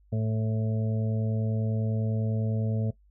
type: harmonic tone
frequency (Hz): 110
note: A2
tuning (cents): 0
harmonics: 1 / 2 / 4 / 5 / 6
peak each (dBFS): -26 / -32 / -38 / -40 / -42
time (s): 0.12-2.91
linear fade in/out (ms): 10
effects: noise-tail reverb RT60 0.1 s tail -18 dB re dry + added 50 Hz sine -57 dBFS peak until 3.1 s